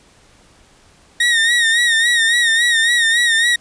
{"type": "tone with vibrato", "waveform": "30% pulse", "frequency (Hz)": 1864.7, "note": "A#6", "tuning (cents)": 0, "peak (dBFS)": -9, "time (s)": [1.2, 3.56], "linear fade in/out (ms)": 5, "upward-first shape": "sine", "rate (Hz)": 3.6, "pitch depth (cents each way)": 64, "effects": ["pink hiss -50 dBFS RMS until 3.6 s", "resampled to 22050 Hz"]}